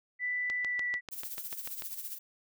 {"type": "tone with pitch glide", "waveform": "sine", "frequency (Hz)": [1983, 1961.4], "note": ["B6", "B6"], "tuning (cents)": [7, -12], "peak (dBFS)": -30, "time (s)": [0.19, 1.01], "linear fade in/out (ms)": 50, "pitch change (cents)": -19, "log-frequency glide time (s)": [0.57, 0.86]}
{"type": "click train", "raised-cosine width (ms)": 0.2, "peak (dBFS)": -23, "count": 10, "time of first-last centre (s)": [0.5, 1.822], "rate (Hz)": 6.81}
{"type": "noise with tremolo", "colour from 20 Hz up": "violet", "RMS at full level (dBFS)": -38, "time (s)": [1.11, 2.19], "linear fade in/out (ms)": 20, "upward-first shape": "sine", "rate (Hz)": 15, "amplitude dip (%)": 60}
{"effects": []}